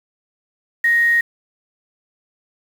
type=tone with quantisation; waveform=sine; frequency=1871 Hz; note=A#6; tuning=6 cents sharp; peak=-12 dBFS; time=0.84-1.21 s; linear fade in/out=5 ms; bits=6; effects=none